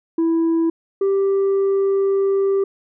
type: tone pair in turn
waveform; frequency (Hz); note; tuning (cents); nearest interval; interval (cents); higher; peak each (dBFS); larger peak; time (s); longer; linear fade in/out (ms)
sine; 329.6 / 392; E4 / G4; 0 / 0; minor third; 300; second; -12; neither; 0.18-0.7 / 1.01-2.64; second; 5
effects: tanh soft clip ceiling -14 dBFS